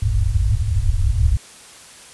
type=low-pass noise; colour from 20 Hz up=white; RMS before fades=-17 dBFS; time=0.02-1.37 s; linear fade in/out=5 ms; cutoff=110 Hz; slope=96 dB/octave; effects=white hiss -42 dBFS RMS until 2.13 s + resampled to 24000 Hz